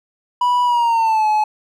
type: tone with pitch glide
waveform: triangle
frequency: 981 to 854 Hz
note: B5 to G#5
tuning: -12 to +48 cents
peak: -11 dBFS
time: 0.41-1.44 s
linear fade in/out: 5 ms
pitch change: -240 cents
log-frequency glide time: 0.64-1.28 s
effects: none